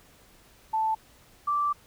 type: tone pair in turn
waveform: sine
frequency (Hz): 880 / 1169.9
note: A5 / D6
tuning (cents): 0 / -7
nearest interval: perfect fourth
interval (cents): 493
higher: second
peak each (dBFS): -23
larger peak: neither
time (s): 0.73-0.95 / 1.47-1.73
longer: second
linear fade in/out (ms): 10
effects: pink hiss -57 dBFS RMS until 1.86 s